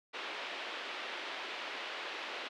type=band-pass noise; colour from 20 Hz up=white; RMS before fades=-42 dBFS; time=0.13-2.49 s; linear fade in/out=20 ms; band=320 to 3400 Hz; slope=24 dB/octave; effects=none